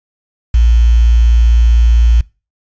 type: tone with quantisation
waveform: sine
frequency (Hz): 57.8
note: A#1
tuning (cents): -14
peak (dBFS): -5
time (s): 0.54-2.21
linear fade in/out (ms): 5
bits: 5
effects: noise-tail reverb RT60 0.3 s tail -23 dB re dry + resampled to 16000 Hz